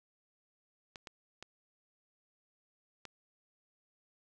clicks, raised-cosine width 0.2 ms, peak -28 dBFS, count 4, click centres 0.958 / 1.072 / 1.426 / 3.053 s, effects none

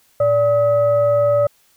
sine tone with frequency modulation, 580 Hz, D5, 22 cents flat, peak -12 dBFS, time 0.2-1.47 s, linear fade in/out 5 ms, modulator 693 Hz, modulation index 0.42, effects white hiss -57 dBFS RMS until 1.76 s

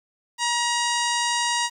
harmonic tone with a mistuned harmonic, 951 Hz, A#5, 34 cents sharp, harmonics 1 / 2 / 3 / 4 / 5 / 6 / 7 / 8 / 9, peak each -25 / -28 / -30 / -31 / -32 / -33 / -33 / -34 / -35 dBFS, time 0.38-1.7 s, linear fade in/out 50 ms, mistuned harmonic 9, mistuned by +59 cents, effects 9-bit

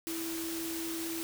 sine tone in noise, 329.6 Hz, E4, in tune, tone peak -36 dBFS, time 0.07-1.23 s, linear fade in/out 0 ms, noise white, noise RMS -40 dBFS, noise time 0.07-1.23 s, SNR +1 dB, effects none

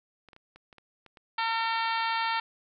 clicks, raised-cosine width 0.3 ms, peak -35 dBFS, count 8, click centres 0.287 / 0.332 / 0.364 / 0.56 / 0.728 / 0.783 / 1.063 / 1.172 s
harmonic tone, 454.1 Hz, A#4, 45 cents flat, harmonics 2 / 3 / 4 / 5 / 6 / 7 / 8 / 9 / 10, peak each -29 / -33 / -35 / -37 / -39 / -40 / -41 / -42 / -43 dBFS, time 1.38-2.4 s, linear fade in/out 5 ms
effects none

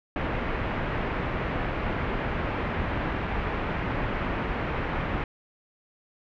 pink low-pass noise, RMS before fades -29 dBFS, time 0.16-5.24 s, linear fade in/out 2 ms, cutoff 2400 Hz, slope 24 dB/octave, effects none

